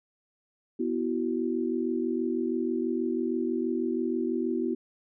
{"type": "chord", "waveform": "sine", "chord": "B suspended fourth", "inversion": "none", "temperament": "equal with one note detuned", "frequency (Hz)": [246.9, 329.6, 375.8], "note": ["B3", "E4", "F#4"], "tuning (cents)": [0, 0, 27], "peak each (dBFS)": [-30, -30, -31], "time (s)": [0.79, 4.75], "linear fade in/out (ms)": 10, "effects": []}